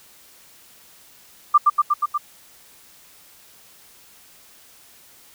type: tone with echo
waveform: sine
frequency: 1187 Hz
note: D6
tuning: 18 cents sharp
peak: -8 dBFS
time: 1.54-1.58 s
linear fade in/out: 10 ms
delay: 120 ms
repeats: 5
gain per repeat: -2 dB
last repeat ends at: 2.18 s
effects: white hiss -50 dBFS RMS until 5.34 s